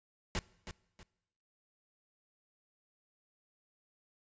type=noise with echo; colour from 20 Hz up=pink; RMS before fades=-34 dBFS; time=0.35-0.39 s; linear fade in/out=0 ms; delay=320 ms; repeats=2; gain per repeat=-10 dB; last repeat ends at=1.03 s; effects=noise-tail reverb RT60 0.9 s tail -22 dB re dry + resampled to 16000 Hz